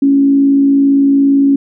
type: tone with frequency modulation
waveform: sine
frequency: 277.2 Hz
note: C#4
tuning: in tune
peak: -6 dBFS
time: 0.02-1.56 s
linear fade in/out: 5 ms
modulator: 57.7 Hz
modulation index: 0.25
effects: none